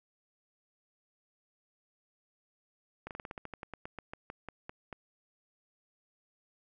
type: slowing click train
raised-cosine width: 0.5 ms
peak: -26 dBFS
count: 18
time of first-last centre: 3.07-4.928 s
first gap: 38 ms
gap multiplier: 1.12
effects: none